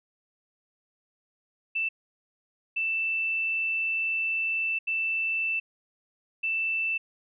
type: tone bursts at uneven times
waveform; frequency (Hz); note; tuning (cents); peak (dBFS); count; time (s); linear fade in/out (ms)
sine; 2658; E7; +14; -25; 4; 1.75-1.89 / 2.76-4.79 / 4.87-5.6 / 6.43-6.98; 10
effects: none